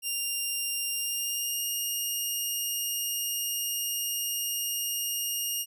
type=tone with pitch glide; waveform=10% pulse; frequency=2794 to 2840 Hz; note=F7 to F7; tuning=0 to +28 cents; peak=-21 dBFS; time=0.02-5.66 s; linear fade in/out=50 ms; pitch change=+28 cents; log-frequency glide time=0.89-1.65 s; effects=none